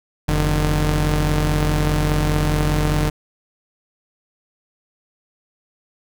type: tone pair together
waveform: sawtooth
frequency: 44.89 / 151 Hz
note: F1 / D3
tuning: +48 / +48 cents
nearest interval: octave + major sixth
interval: 2100 cents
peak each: -15 dBFS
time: 0.28-3.1 s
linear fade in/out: 10 ms
effects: none